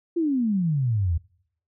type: exponential sweep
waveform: sine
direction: down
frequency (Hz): 350.9 to 77.8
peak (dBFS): -20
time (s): 0.16-1.18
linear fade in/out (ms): 10
effects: noise-tail reverb RT60 0.7 s tail -26 dB re dry